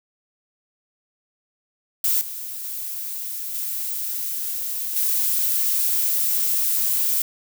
violet noise with level steps, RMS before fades -20 / -32 / -30 / -27 / -21 dBFS, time 2.04-7.22 s, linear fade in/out 2 ms, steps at 2.21 / 2.64 / 3.54 / 4.96 s, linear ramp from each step 2 ms, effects none

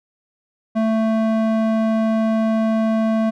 square tone with band-pass filter, 221.6 Hz, A3, 13 cents sharp, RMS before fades -18 dBFS, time 0.75-3.31 s, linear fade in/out 20 ms, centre 450 Hz, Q 1.2, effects none

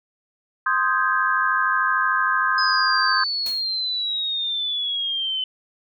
sine chord, Ab major seventh, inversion first, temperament equal, 1046.5 / 1244.5 / 1568 / 1661.2 Hz, C6 / Eb6 / G6 / Ab6, 0 / 0 / 0 / 0 cents, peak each -23 / -23 / -22 / -26 dBFS, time 0.66-3.24 s, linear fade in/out 5 ms
sine exponential sweep, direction down, 5070 to 3036 Hz, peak -22 dBFS, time 2.58-5.44 s, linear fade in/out 2 ms
white noise with exponential decay, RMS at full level -32 dBFS, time 3.46-3.69 s, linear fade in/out 2 ms, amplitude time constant 50 ms
effects none

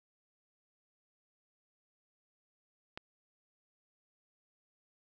click, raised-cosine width 0.3 ms, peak -25 dBFS, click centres 2.975 s, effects none

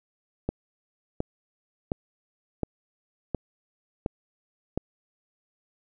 click train, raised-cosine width 2 ms, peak -13 dBFS, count 7, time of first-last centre 0.49-4.776 s, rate 1.4 Hz, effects none

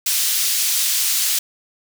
pink high-pass noise, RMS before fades -19 dBFS, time 0.06-1.39 s, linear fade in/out 5 ms, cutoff 4200 Hz, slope 12 dB/octave, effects none

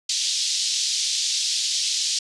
white band-pass noise, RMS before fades -24 dBFS, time 0.09-2.19 s, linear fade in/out 5 ms, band 3500 to 6200 Hz, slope 24 dB/octave, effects resampled to 24000 Hz

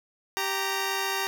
10% pulse tone pair together, 390 / 927.6 Hz, G4 / A#5, -9 / -9 cents, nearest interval octave + minor third, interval 1500 cents, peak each -21 dBFS, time 0.37-1.27 s, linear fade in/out 0 ms, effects none

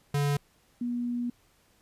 square / sine tone pair in turn, 143.6 / 241.5 Hz, D3 / B3, -39 / -39 cents, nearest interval major sixth, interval 900 cents, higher second, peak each -25 / -28 dBFS, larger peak first, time 0.14-0.37 / 0.81-1.3 s, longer second, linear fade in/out 5 ms, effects pink hiss -65 dBFS RMS until 1.81 s + resampled to 32000 Hz

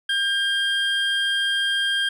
triangle tone pair together, 1600 / 3207 Hz, G6 / G7, +35 / +39 cents, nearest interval octave, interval 1204 cents, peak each -21 dBFS, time 0.09-2.09 s, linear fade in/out 5 ms, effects none

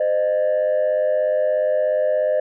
sine tone pair together, 515 / 611.9 Hz, C5 / D#5, -28 / -29 cents, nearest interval minor third, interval 299 cents, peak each -19 / -16 dBFS, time 0-2.4 s, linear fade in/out 5 ms, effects tanh soft clip ceiling -13 dBFS

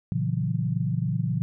sine chord, F# dominant seventh, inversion first, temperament just, 115.62 / 138.75 / 166.5 / 185 Hz, A#2 / C#3 / E3 / F#3, -14 / +2 / +18 / 0 cents, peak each -28 / -28 / -28 / -33 dBFS, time 0.12-1.42 s, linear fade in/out 0 ms, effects none

